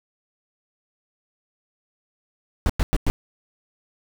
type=noise bursts; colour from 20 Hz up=brown; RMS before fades=-18 dBFS; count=4; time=2.66-3.1 s; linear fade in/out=0 ms; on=35 ms; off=100 ms; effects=none